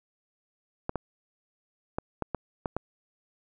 clicks, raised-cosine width 1 ms, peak -15 dBFS, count 7, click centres 0.894 / 0.957 / 1.985 / 2.223 / 2.347 / 2.658 / 2.766 s, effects none

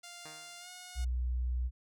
5% pulse tone with pitch glide, 698.5 to 723.6 Hz, F5 to F#5, 0 to -39 cents, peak -35 dBFS, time 0.03-1.05 s, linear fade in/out 10 ms, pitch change +61 cents, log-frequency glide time 0.59-0.69 s
5% pulse tone with exponential decay, 155.56 Hz, D#3, in tune, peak -36 dBFS, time 0.25-0.71 s, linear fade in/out 2 ms, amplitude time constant 100 ms
sine tone, 61.7 Hz, B1, 1 cent flat, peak -30 dBFS, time 0.95-1.71 s, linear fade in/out 50 ms
effects none

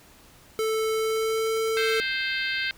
square tone with pitch glide, 440 to 445.4 Hz, A4 to A4, 0 to +21 cents, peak -24 dBFS, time 0.59-2 s, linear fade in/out 0 ms, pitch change +21 cents, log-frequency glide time 0.92-1.55 s
harmonic tone, 523.3 Hz, C5, in tune, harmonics 3 / 4 / 5 / 6 / 7 / 8 / 9, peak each -29 / -31 / -33 / -35 / -36 / -37 / -38 dBFS, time 1.77-2.71 s, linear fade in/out 0 ms
effects pink hiss -53 dBFS RMS until 2.77 s

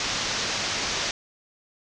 white low-pass noise, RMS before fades -28 dBFS, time 0-1.11 s, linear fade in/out 2 ms, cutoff 6400 Hz, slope 48 dB/octave, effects none

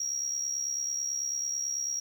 sine tone with amplitude modulation, 5660 Hz, F8, 22 cents sharp, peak -25 dBFS, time 0-2 s, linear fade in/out 5 ms, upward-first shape sine, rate 69.1 Hz, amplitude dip 70%, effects tanh soft clip ceiling -25 dBFS + 9-bit

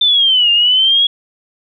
sine linear two-way sweep, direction down then up, 3581 to 2794 to 3344 Hz, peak -8 dBFS, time 0.01-1.07 s, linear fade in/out 5 ms, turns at 0.51 s, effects none

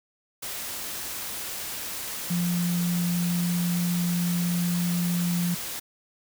sine tone in noise, 174.61 Hz, F3, in tune, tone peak -23 dBFS, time 2.3-5.55 s, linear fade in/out 10 ms, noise white, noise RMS -34 dBFS, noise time 0.42-5.8 s, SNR +8 dB, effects none

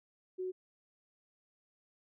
sine tone, 370 Hz, F#4, in tune, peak -35 dBFS, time 0.38-0.52 s, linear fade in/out 20 ms, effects none

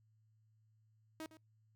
sawtooth tone with echo, 316.6 Hz, D#4, 30 cents sharp, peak -40 dBFS, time 1.2-1.26 s, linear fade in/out 0 ms, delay 110 ms, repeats 1, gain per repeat -14 dB, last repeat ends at 1.37 s, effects noise-tail reverb RT60 0.2 s tail -26 dB re dry + added 109 Hz sine -69 dBFS peak until 1.75 s

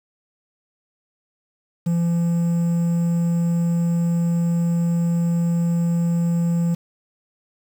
triangle tone with quantisation, 170.1 Hz, F3, 45 cents flat, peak -15 dBFS, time 1.86-6.75 s, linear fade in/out 10 ms, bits 7, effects none

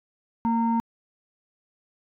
sine tone pair together, 230 / 920.9 Hz, A#3 / A#5, -23 / -21 cents, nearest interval 2 octaves, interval 2402 cents, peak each -21 / -24 dBFS, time 0.45-0.8 s, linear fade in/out 0 ms, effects tanh soft clip ceiling -14 dBFS

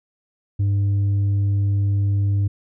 sine tone with tanh clipping, 100 Hz, G2, 35 cents sharp, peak -17 dBFS, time 0.59-2.48 s, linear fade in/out 10 ms, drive 3 dB, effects none

